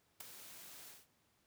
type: noise with ADSR envelope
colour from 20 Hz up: white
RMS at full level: -43 dBFS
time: 0.2-1.07 s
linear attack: 8 ms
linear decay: 6 ms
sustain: -11 dB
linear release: 190 ms
effects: pink hiss -75 dBFS RMS until 1.46 s + high-pass 80 Hz 12 dB/octave